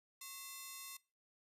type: ring-modulated tone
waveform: 5% pulse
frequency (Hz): 1568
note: G6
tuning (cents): 0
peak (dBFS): -33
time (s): 0.21-0.97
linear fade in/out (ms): 5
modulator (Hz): 477
effects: noise-tail reverb RT60 0.3 s tail -21 dB re dry + resampled to 32000 Hz